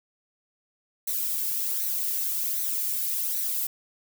violet noise with flanger, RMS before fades -28 dBFS, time 1.07-3.67 s, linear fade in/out 5 ms, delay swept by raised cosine 0.49 to 1.89 ms, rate 1.3 Hz, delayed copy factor +0.55, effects none

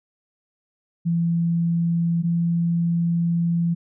sine tone pair in turn, 168.8 / 169.6 Hz, E3 / E3, +41 / +50 cents, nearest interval unison, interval 9 cents, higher second, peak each -18 dBFS, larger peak neither, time 1.05-2.23 / 2.23-3.75 s, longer second, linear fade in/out 20 ms, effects none

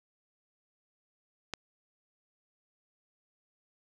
click, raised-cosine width 0.2 ms, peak -17 dBFS, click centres 1.537 s, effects none

